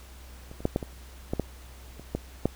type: clicks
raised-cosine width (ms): 2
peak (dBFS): -30 / -28 / -10 / -11 / -21 / -14 / -12 / -28 / -14 / -9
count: 10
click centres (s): 0.514 / 0.605 / 0.654 / 0.761 / 0.828 / 1.335 / 1.397 / 1.996 / 2.15 / 2.456
effects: added 63 Hz sine -45 dBFS peak until 2.55 s + pink hiss -52 dBFS RMS until 2.55 s